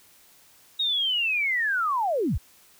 sine linear sweep, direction down, 3785 to 30 Hz, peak -22 dBFS, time 0.79-2.38 s, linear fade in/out 10 ms, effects white hiss -56 dBFS RMS until 2.79 s

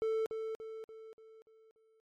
triangle tone with echo, 442.8 Hz, A4, 11 cents sharp, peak -28 dBFS, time 0.02-0.26 s, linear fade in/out 0 ms, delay 290 ms, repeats 6, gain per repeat -6 dB, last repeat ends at 2 s, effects MP3 64 kbps

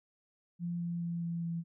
sine tone with pitch steps, 172.7 / 171.51 / 170.32 / 169.15 / 167.98 Hz, F3 / F3 / F3 / E3 / E3, -19 / -31 / -43 / +45 / +33 cents, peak -33 dBFS, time 0.59-1.64 s, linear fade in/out 50 ms, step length 210 ms, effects none

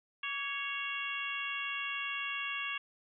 harmonic tone with a mistuned harmonic, 553 Hz, C#5, 4 cents flat, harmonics 2 / 3 / 4 / 5 / 6, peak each -42 / -42 / -41 / -38 / -44 dBFS, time 0.23-2.78 s, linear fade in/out 5 ms, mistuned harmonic 2, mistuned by +54 cents, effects none

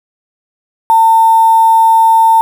sine tone with quantisation, 900 Hz, A5, 39 cents sharp, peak -4 dBFS, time 0.9-2.41 s, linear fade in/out 0 ms, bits 4, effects none

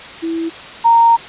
sine tone pair in turn, 329.6 / 926.1 Hz, E4 / A#5, 0 / -12 cents, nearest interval octave + tritone, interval 1788 cents, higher second, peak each -17 / -6 dBFS, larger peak second, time 0.22-0.5 / 0.84-1.17 s, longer second, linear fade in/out 20 ms, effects white hiss -32 dBFS RMS until 1.28 s + resampled to 8000 Hz

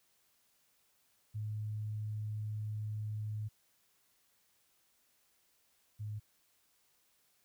sine tone pair in turn, 106.8 / 105.76 Hz, G#2 / G#2, +49 / +32 cents, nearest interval unison, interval 17 cents, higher first, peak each -36 / -38 dBFS, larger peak first, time 1.34-3.49 / 5.99-6.2 s, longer first, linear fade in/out 20 ms, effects white hiss -73 dBFS RMS until 7.44 s

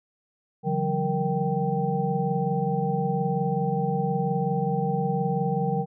sine tone cluster, 143.9 / 169.4 / 188.4 / 466.6 / 780 Hz, D3 / E3 / F#3 / A#4 / G5, -35 / +48 / +32 / +2 / -9 cents, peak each -29 dBFS, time 0.63-5.86 s, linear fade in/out 50 ms, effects none

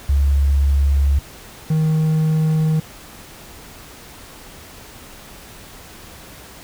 sine / triangle tone pair in turn, 70 / 157.14 Hz, C#2 / D#3, +18 / +17 cents, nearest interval octave + major second, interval 1399 cents, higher second, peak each -12 dBFS, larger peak neither, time 0.09-1.19 / 1.7-2.8 s, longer neither, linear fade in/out 5 ms, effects pink hiss -40 dBFS RMS until 6.63 s

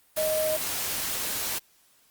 sine tone in noise, 622.3 Hz, D#5, in tune, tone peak -24 dBFS, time 0.17-0.57 s, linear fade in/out 10 ms, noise white, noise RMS -30 dBFS, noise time 0.16-1.59 s, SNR +3 dB, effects white hiss -62 dBFS RMS until 2.1 s + Opus 32 kbps

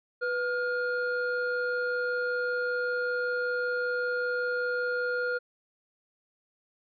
triangle tone pair together, 493.9 / 1416.5 Hz, B4 / F6, 0 / +24 cents, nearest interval octave + tritone, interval 1824 cents, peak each -28 dBFS, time 0.21-5.39 s, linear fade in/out 20 ms, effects resampled to 11025 Hz

